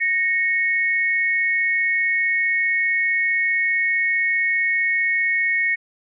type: tone pair together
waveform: sine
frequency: 1864.7 / 2200 Hz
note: A#6 / C#7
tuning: 0 / -14 cents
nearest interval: minor third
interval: 286 cents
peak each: -20 dBFS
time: 0-5.76 s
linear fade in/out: 20 ms
effects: none